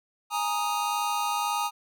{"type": "chord", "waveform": "square", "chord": "Ab suspended second", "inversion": "none", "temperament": "equal", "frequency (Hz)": [830.6, 932.3, 1244.5], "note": ["Ab5", "Bb5", "Eb6"], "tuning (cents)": [0, 0, 0], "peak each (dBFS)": -31, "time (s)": [0.3, 1.71], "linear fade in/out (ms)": 50, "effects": []}